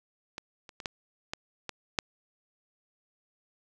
clicks, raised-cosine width 0.2 ms, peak -20 / -29 / -24 / -14 / -16 / -18 / -8 dBFS, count 7, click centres 0.381 / 0.692 / 0.802 / 0.858 / 1.335 / 1.693 / 1.988 s, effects none

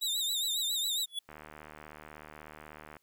sawtooth tone with vibrato, 3760 Hz, A#7, 14 cents sharp, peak -27 dBFS, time 0.01-1.06 s, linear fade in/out 20 ms, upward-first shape sine, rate 7.3 Hz, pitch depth 90 cents each way
square tone with exponential growth, 3400 Hz, G#7, 40 cents sharp, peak -30 dBFS, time 1.07-1.19 s, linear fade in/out 5 ms, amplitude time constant 24 ms
click train, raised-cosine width 0.5 ms, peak -32 dBFS, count 129, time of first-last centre 1.29-2.968 s, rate 76.3 Hz
effects white hiss -75 dBFS RMS until 3.02 s

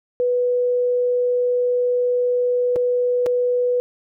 sine tone with dropouts, 492.6 Hz, B4, 5 cents flat, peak -16 dBFS, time 0.2-3.8 s, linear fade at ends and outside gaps 0 ms, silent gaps 2.759-2.763 / 3.261-3.265 s, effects none

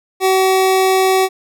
25% pulse tone, 378.7 Hz, F#4, 40 cents sharp, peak -7 dBFS, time 0.2-1.29 s, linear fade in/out 50 ms, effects none

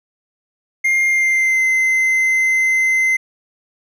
triangle tone with pitch glide, 2117 to 2065 Hz, C7 to C7, +20 to -23 cents, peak -11 dBFS, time 0.84-3.17 s, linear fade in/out 10 ms, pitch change -43 cents, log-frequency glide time 1.07-1.64 s, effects none

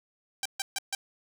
5% pulse tone bursts, 784 Hz, G5, in tune, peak -17 dBFS, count 4, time 0.43-0.95 s, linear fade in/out 2 ms, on 25 ms, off 140 ms, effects none

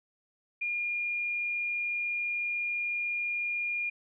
sine tone, 2418 Hz, D7, 50 cents sharp, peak -29 dBFS, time 0.61-3.9 s, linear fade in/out 10 ms, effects none

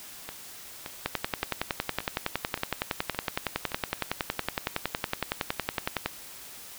two click trains, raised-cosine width 0.3 ms, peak -10 / -19 dBFS, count 55 / 7, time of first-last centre 1.06-6.06 / 0.29-3.719 s, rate 10.8 / 1.75 Hz, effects white hiss -45 dBFS RMS until 6.78 s

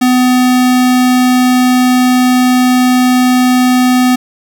square tone, 251.6 Hz, B3, 32 cents sharp, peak -7 dBFS, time 0.01-4.16 s, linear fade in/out 10 ms, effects none

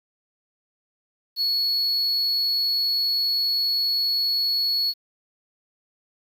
triangle tone, 4375 Hz, C#8, 24 cents flat, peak -19 dBFS, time 1.36-4.94 s, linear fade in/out 50 ms, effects 8-bit

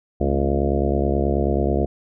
harmonic tone with a mistuned harmonic, 69.3 Hz, C#2, in tune, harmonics 1 / 2 / 3 / 4 / 5 / 6 / 7 / 8 / 9 / 10, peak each -22 / -27 / -26 / -30 / -25 / -27 / -29 / -31 / -29 / -30 dBFS, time 0.2-1.86 s, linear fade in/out 10 ms, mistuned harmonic 3, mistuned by +78 cents, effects none

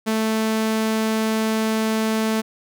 sawtooth tone, 220.1 Hz, A3, 1 cent sharp, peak -15 dBFS, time 0.06-2.42 s, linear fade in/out 20 ms, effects none

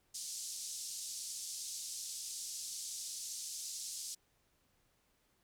pink band-pass noise, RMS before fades -44 dBFS, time 0.14-4.15 s, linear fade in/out 10 ms, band 4900 to 9700 Hz, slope 24 dB/octave, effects pink hiss -75 dBFS RMS until 5.43 s

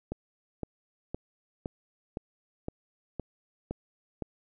click train, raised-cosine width 2 ms, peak -20 dBFS, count 9, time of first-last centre 0.12-4.223 s, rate 1.95 Hz, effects none

